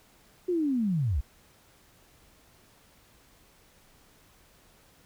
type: linear sweep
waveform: sine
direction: down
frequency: 370 to 55 Hz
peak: -24 dBFS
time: 0.48-1.21 s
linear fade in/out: 10 ms
effects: pink hiss -60 dBFS RMS until 5.05 s